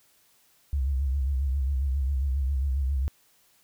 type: tone with vibrato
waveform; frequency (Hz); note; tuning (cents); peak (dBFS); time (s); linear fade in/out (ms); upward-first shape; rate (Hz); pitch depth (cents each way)
sine; 67.7; C#2; -40; -23; 0.73-3.08; 0; sine; 7.4; 99
effects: white hiss -63 dBFS RMS until 3.63 s